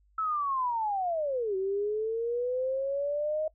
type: linear two-way sweep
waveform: sine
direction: down then up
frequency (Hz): 1318.5 to 375.6 to 628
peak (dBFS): -27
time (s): 0.18-3.48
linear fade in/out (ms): 5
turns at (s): 1.56
effects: noise-tail reverb RT60 0.1 s tail -21 dB re dry + added 50 Hz sine -62 dBFS peak until 3.54 s